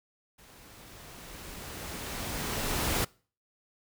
pink noise with level ramp, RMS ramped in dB -55 to -28 dBFS, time 0.38-3.05 s, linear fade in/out 10 ms, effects noise-tail reverb RT60 0.4 s tail -24 dB re dry

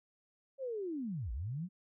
sine linear two-way sweep, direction down then up, 554.4 to 50.6 to 192.2 Hz, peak -36 dBFS, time 0.58-1.69 s, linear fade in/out 50 ms, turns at 1.32 s, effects none

